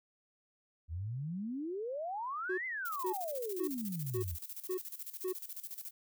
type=exponential two-way sweep; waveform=sine; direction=up then down; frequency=75.5 to 2093 to 75.5 Hz; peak=-36 dBFS; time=0.88-4.38 s; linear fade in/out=50 ms; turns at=2.66 s
type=tone bursts; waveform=triangle; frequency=370 Hz; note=F#4; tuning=in tune; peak=-31 dBFS; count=6; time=2.49-5.33 s; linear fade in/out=10 ms; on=90 ms; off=460 ms
type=noise with tremolo; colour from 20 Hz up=violet; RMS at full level=-43 dBFS; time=2.85-5.91 s; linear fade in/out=5 ms; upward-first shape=square; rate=14 Hz; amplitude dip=75%
effects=none